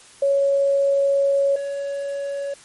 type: tone pair in turn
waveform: sine / triangle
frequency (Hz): 556 / 560.8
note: C#5 / C#5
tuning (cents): +5 / +20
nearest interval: unison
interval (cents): 15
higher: second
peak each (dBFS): -15 / -22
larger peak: first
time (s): 0.22-1.56 / 1.56-2.54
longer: first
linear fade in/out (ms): 5
effects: white hiss -47 dBFS RMS until 2.64 s + MP3 48 kbps